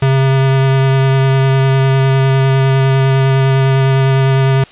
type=tone with vibrato; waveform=square; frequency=134.2 Hz; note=C3; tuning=44 cents sharp; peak=-9 dBFS; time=0.02-4.64 s; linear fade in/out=5 ms; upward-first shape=sine; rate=9.9 Hz; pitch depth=11 cents each way; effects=white hiss -39 dBFS RMS until 4.71 s + resampled to 8000 Hz